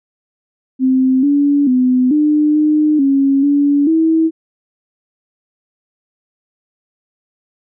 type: tone with pitch steps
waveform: sine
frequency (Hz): 260.3 / 285.9 / 253.4 / 300.6 / 303.9 / 274.4 / 286 / 322.7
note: C4 / D4 / B3 / D4 / D#4 / C#4 / D4 / E4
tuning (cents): -9 / -46 / +45 / +40 / -41 / -17 / -46 / -37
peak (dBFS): -9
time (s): 0.79-4.31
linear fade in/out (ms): 50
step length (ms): 440
effects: none